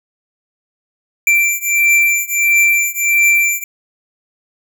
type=beating tone pair; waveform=square; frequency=2349 / 2350.5 Hz; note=D7 / D7; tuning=0 / +1 cents; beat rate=1.5 Hz; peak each=-14 / -15 dBFS; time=1.27-3.64 s; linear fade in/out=2 ms; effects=none